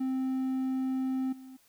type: tone with level steps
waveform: triangle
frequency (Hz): 261.6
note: C4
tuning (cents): 0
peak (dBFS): -26 / -43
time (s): 0-1.57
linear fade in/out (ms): 10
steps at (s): 1.32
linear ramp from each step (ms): 10
effects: white hiss -65 dBFS RMS until 1.68 s